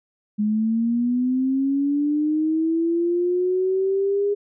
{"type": "linear sweep", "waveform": "sine", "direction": "up", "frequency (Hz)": [207.7, 409.7], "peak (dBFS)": -18, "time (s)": [0.38, 4.35], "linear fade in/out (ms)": 20, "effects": []}